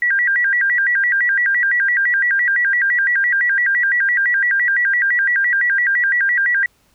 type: tone with vibrato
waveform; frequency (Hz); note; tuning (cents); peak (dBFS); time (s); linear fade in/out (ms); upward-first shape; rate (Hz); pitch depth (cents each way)
sine; 1760; A6; 0; -13; 0.02-6.66; 2; square; 5.9; 170
effects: pink hiss -58 dBFS RMS until 6.94 s